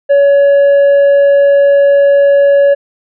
sine tone with tanh clipping, 563 Hz, C#5, 27 cents sharp, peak -5 dBFS, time 0.09-2.75 s, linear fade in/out 20 ms, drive 4 dB, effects none

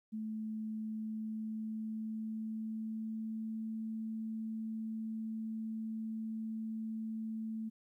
sine tone with pitch glide, 217.8 to 221.2 Hz, A3 to A3, -17 to +9 cents, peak -37 dBFS, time 0.12-7.7 s, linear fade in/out 20 ms, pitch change +26 cents, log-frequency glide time 0.77-3.72 s, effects 13-bit

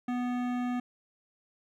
sine tone with hard clipping, 246.5 Hz, B3, 3 cents flat, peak -31 dBFS, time 0.08-0.8 s, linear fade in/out 5 ms, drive 16 dB, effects none

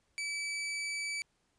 sawtooth tone, 2302 Hz, D7, 35 cents flat, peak -31 dBFS, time 0.18-1.22 s, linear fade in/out 0 ms, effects pink hiss -75 dBFS RMS until 1.58 s + resampled to 22050 Hz

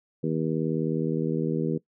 harmonic tone, 79.7 Hz, D#2, 42 cents sharp, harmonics 2 / 3 / 4 / 5 / 6, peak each -28 / -30 / -31 / -32 / -33 dBFS, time 0.23-1.78 s, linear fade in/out 10 ms, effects noise-tail reverb RT60 0.1 s tail -20 dB re dry

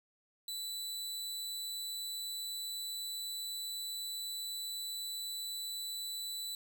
sawtooth tone with amplitude modulation, 3976 Hz, B7, 11 cents sharp, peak -34 dBFS, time 0.48-6.55 s, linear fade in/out 2 ms, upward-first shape sine, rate 192 Hz, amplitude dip 30%, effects none

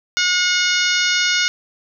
harmonic tone with a mistuned harmonic, 723 Hz, F#5, 40 cents flat, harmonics 2 / 3 / 4 / 5 / 6 / 7 / 8 / 9, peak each -20 / -22 / -23 / -24 / -25 / -25 / -26 / -27 dBFS, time 0.17-1.48 s, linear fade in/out 0 ms, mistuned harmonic 8, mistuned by -46 cents, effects none

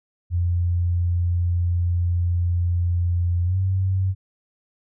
sine tone with pitch glide, 87.31 to 94.66 Hz, F2 to F#2, 0 to +40 cents, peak -18 dBFS, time 0.3-4.15 s, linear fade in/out 50 ms, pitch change +140 cents, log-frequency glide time 3.44-3.57 s, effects none

